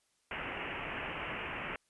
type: low-pass noise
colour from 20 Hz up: white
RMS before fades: -40 dBFS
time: 0.31-1.76 s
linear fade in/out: 2 ms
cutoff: 2900 Hz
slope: 96 dB/octave
effects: white hiss -75 dBFS RMS until 1.89 s + resampled to 24000 Hz